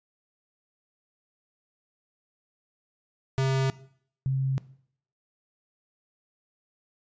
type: tone pair in turn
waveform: square / sine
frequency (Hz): 133.6 / 133.6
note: C3 / C3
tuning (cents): +36 / +36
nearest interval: unison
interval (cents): 0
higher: neither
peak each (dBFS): -23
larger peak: neither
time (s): 3.38-3.7 / 4.26-4.58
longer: neither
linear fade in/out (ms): 0
effects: noise-tail reverb RT60 0.6 s tail -18 dB re dry + resampled to 16000 Hz